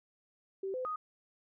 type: tone with pitch steps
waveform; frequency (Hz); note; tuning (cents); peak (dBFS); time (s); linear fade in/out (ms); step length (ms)
sine; 386.3 / 510 / 1245; G4 / C5 / D#6; -25 / -44 / +1; -34; 0.63-0.96; 5; 110
effects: none